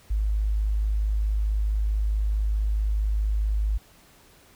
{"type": "tone", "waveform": "sine", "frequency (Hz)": 52.3, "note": "G#1", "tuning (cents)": 13, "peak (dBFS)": -21, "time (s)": [0.1, 3.78], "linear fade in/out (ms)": 10, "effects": ["pink hiss -55 dBFS RMS until 4.55 s"]}